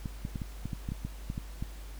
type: clicks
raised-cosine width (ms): 5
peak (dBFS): -22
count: 12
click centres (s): 0.058 / 0.251 / 0.358 / 0.418 / 0.656 / 0.732 / 0.889 / 0.92 / 1.05 / 1.301 / 1.379 / 1.625
effects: added 50 Hz sine -41 dBFS peak until 1.99 s + pink hiss -53 dBFS RMS until 1.99 s